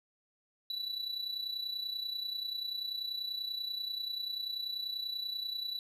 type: tone with amplitude modulation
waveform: triangle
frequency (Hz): 3951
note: B7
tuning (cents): 0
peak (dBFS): -31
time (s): 0.7-5.79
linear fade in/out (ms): 2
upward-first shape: sine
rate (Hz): 30.3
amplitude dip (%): 65
effects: resampled to 32000 Hz